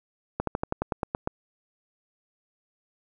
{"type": "slowing click train", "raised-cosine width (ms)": 1, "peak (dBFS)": -12, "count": 10, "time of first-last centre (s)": [0.4, 1.274], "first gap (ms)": 73, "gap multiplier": 1.07, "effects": []}